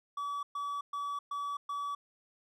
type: tone bursts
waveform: triangle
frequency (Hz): 1144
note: D6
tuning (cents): -46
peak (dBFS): -32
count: 5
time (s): 0.17-1.95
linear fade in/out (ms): 5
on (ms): 260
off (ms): 120
effects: none